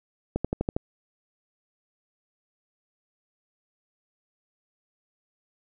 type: accelerating click train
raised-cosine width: 2 ms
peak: -12 dBFS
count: 6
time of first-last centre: 0.36-0.765 s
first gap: 86 ms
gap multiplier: 0.97
effects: none